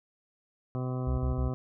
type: harmonic tone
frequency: 127.5 Hz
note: C3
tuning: 44 cents flat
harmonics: 1 / 2 / 3 / 4 / 5 / 6 / 8 / 9 / 10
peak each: -31 / -37 / -41 / -43 / -45 / -47 / -49 / -50 / -51 dBFS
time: 0.75-1.54 s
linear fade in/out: 0 ms
type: tone bursts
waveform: sine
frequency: 66.8 Hz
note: C2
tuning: 36 cents sharp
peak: -27 dBFS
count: 3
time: 1.07-1.488 s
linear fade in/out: 5 ms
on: 110 ms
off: 44 ms
effects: none